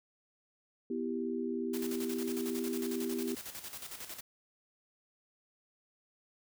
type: chord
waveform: sine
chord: E minor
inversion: second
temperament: equal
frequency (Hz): 246.9 / 329.6 / 392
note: B3 / E4 / G4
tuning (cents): 0 / 0 / 0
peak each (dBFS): -36 / -39 / -37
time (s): 0.9-3.35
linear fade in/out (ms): 5
type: noise with tremolo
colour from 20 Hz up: white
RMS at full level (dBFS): -43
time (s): 1.73-4.21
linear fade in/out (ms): 10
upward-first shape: square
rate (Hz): 11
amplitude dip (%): 60
effects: none